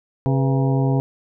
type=harmonic tone with a mistuned harmonic; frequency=135.3 Hz; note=C#3; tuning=42 cents flat; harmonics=1 / 2 / 3 / 4 / 5 / 6 / 7; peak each=-17 / -23 / -27 / -29 / -31 / -33 / -34 dBFS; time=0.26-1 s; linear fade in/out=0 ms; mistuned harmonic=4; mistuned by=-150 cents; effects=none